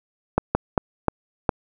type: slowing click train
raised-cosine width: 1 ms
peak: -3 dBFS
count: 5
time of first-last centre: 0.38-1.492 s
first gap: 170 ms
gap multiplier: 1.34
effects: none